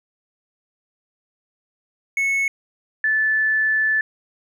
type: tone pair in turn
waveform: triangle / sine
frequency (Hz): 2200 / 1746.1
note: C#7 / A6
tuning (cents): -14 / -14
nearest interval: major third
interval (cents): 400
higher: first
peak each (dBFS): -16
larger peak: neither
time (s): 2.17-2.48 / 3.04-4.01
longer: second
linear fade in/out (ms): 2
effects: none